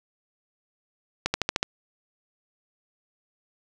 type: accelerating click train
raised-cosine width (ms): 0.2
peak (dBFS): -6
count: 6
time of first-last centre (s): 1.26-1.629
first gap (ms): 80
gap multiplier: 0.96
effects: none